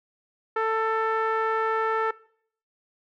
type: tone with low-pass filter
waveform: sawtooth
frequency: 443.8 Hz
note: A4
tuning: 15 cents sharp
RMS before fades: -25 dBFS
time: 0.56-2.11 s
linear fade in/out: 5 ms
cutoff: 1500 Hz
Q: 2.8
effects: noise-tail reverb RT60 0.6 s tail -21 dB re dry